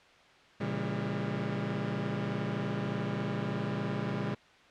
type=chord; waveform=sawtooth; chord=A# diminished seventh; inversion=none; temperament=just; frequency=116.54 / 139.85 / 167.82 / 201.4 Hz; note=A#2 / C#3 / E3 / G3; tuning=0 / +16 / +31 / +47 cents; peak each=-34 / -33 / -35 / -31 dBFS; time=0.6-4.35 s; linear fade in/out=10 ms; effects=white hiss -58 dBFS RMS until 4.7 s + low-pass 3000 Hz 12 dB/octave